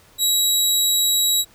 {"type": "tone", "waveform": "20% pulse", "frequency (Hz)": 3871, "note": "B7", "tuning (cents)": -35, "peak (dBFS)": -10, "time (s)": [0.18, 1.45], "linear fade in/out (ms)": 50, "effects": ["pink hiss -52 dBFS RMS until 1.54 s"]}